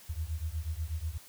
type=beating tone pair; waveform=sine; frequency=75.7 / 83.9 Hz; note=D#2 / E2; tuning=-47 / +31 cents; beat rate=8.2 Hz; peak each=-35 / -36 dBFS; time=0.09-1.18 s; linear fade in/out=10 ms; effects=white hiss -54 dBFS RMS until 1.28 s